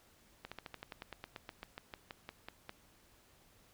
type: slowing click train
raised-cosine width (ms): 0.3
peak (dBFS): -28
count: 19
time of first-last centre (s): 0.45-2.694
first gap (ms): 66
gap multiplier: 1.07
effects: pink hiss -66 dBFS RMS until 3.73 s